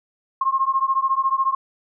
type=beating tone pair; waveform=sine; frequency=1066 / 1080 Hz; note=C6 / C#6; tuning=+32 / -45 cents; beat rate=14 Hz; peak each=-20 / -21 dBFS; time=0.41-1.55 s; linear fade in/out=5 ms; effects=none